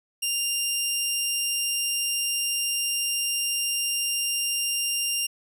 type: tone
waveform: 15% pulse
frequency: 2794 Hz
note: F7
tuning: in tune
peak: -17 dBFS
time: 0.22-5.27 s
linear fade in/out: 10 ms
effects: none